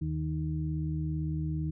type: harmonic tone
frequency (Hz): 77.78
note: D#2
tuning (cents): 0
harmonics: 1 / 2 / 4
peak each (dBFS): -35 / -31 / -38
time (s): 0.01-1.71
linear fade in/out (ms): 10
effects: none

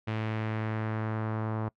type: tone with low-pass filter sweep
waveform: sawtooth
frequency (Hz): 109.7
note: A2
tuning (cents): -5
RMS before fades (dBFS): -32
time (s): 0.07-1.69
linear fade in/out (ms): 10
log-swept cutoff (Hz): 2700 to 1100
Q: 1.5
effects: noise-tail reverb RT60 0.1 s tail -25 dB re dry

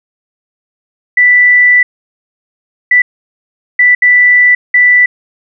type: tone bursts at uneven times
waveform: sine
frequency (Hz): 1975.5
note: B6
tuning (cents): 0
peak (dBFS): -3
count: 5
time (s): 1.17-1.83 / 2.91-3.02 / 3.79-3.95 / 4.02-4.55 / 4.74-5.06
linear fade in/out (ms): 5
effects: none

